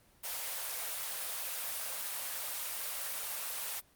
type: high-pass noise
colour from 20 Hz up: white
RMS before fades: -38 dBFS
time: 0.23-3.81 s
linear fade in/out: 20 ms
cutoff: 470 Hz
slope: 96 dB/octave
effects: pink hiss -65 dBFS RMS until 3.95 s + Opus 24 kbps